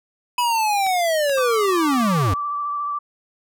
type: tone with exponential decay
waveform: sine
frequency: 2568 Hz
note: E7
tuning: 46 cents flat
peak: -24 dBFS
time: 0.38-0.52 s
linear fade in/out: 1 ms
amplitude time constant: 30 ms
type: linear sweep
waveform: square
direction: down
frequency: 987.8 to 82.41 Hz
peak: -18 dBFS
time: 0.38-2.34 s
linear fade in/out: 5 ms
type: clicks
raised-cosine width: 0.2 ms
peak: -17 dBFS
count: 5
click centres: 0.866 / 1.296 / 1.383 / 1.94 / 2.01 s
type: tone with vibrato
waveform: sine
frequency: 1164 Hz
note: D6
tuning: 16 cents flat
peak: -22 dBFS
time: 1.37-2.99 s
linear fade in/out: 10 ms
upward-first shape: sine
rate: 14 Hz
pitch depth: 21 cents each way
effects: none